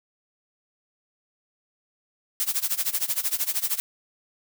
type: noise with tremolo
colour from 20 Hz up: blue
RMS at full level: -23 dBFS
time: 2.4-3.8 s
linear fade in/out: 0 ms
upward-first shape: sine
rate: 13 Hz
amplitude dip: 90%
effects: none